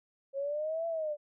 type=linear two-way sweep; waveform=sine; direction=up then down; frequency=540 to 673 to 583 Hz; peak=-31 dBFS; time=0.33-1.17 s; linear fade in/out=50 ms; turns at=0.87 s; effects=none